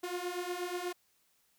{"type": "beating tone pair", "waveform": "sawtooth", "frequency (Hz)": [351.7, 360], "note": ["F4", "F#4"], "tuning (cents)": [12, -47], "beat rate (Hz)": 8.3, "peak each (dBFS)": [-35, -34], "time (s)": [0.03, 0.93], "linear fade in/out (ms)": 10, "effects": ["white hiss -72 dBFS RMS until 1.58 s"]}